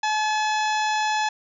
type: harmonic tone with a mistuned harmonic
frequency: 857 Hz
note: A5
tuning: 46 cents flat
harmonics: 1 / 2 / 3 / 4 / 5 / 6 / 7 / 8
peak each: -22 / -28 / -32 / -34 / -36 / -38 / -39 / -40 dBFS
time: 0.03-1.29 s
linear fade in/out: 5 ms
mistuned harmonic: 5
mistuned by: -75 cents
effects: none